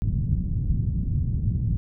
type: low-pass noise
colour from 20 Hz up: white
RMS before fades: -24 dBFS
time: 0.02-1.77 s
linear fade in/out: 0 ms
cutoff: 150 Hz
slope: 24 dB/octave
effects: none